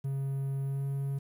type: tone with pitch glide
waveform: triangle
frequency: 136.6 to 138.11 Hz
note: C#3 to C#3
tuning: -25 to -6 cents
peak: -28 dBFS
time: 0.04-1.19 s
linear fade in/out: 10 ms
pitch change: +19 cents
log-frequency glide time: 0.62-0.85 s
effects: 10-bit